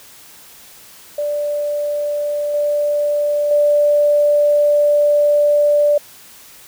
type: tone with level steps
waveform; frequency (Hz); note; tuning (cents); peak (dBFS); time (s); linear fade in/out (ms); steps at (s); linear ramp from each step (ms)
sine; 587; D5; -1; -17 / -14 / -10; 1.18-5.98; 5; 2.54 / 3.51; 2
effects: white hiss -42 dBFS RMS until 6.67 s